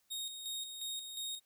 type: tone with tremolo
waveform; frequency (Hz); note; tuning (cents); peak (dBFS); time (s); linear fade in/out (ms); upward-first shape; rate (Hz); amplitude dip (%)
sawtooth; 3729; A#7; 0; -35; 0.1-1.4; 20; square; 2.8; 50
effects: white hiss -75 dBFS RMS until 1.45 s